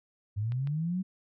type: linear sweep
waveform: sine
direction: up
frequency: 98.2 to 191.6 Hz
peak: -28 dBFS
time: 0.36-1.03 s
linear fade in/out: 20 ms
type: clicks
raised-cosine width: 0.3 ms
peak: -32 dBFS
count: 2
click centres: 0.521 / 0.673 s
effects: none